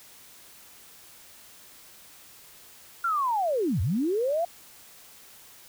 sine linear two-way sweep, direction down then up, 1409 to 76.2 to 706 Hz, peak -23 dBFS, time 3.04-4.45 s, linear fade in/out 5 ms, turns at 3.81 s, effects white hiss -51 dBFS RMS until 5.68 s

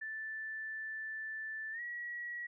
sine tone with pitch glide, 1760 to 1919.3 Hz, A6 to B6, 0 to -50 cents, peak -39 dBFS, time 0.01-2.47 s, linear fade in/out 10 ms, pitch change +150 cents, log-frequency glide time 1.72-1.81 s, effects none

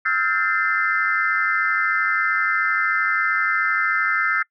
sine tone cluster, 1302 / 1395 / 1585 / 1785 / 2068 Hz, E6 / F6 / G6 / A6 / C7, -22 / -2 / +19 / +24 / -21 cents, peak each -24 dBFS, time 0.05-4.43 s, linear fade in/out 10 ms, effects noise-tail reverb RT60 0.1 s tail -26 dB re dry + tanh soft clip ceiling -6 dBFS

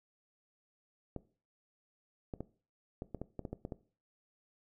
clicks, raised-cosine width 2 ms, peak -26 dBFS, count 11, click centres 1.163 / 2.338 / 2.406 / 3.021 / 3.147 / 3.216 / 3.393 / 3.452 / 3.53 / 3.651 / 3.722 s, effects noise-tail reverb RT60 0.4 s tail -18 dB re dry

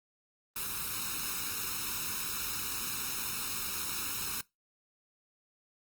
white noise with comb filter, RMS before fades -36 dBFS, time 0.56-4.41 s, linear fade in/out 2 ms, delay 0.76 ms, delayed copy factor +0.8, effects noise-tail reverb RT60 0.2 s tail -22 dB re dry + Opus 32 kbps

